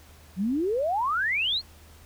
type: exponential sweep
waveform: sine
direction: up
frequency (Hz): 174.61 to 4457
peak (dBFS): -23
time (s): 0.36-1.62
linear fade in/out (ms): 50
effects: added 78 Hz sine -51 dBFS peak until 2.05 s + pink hiss -54 dBFS RMS until 2.05 s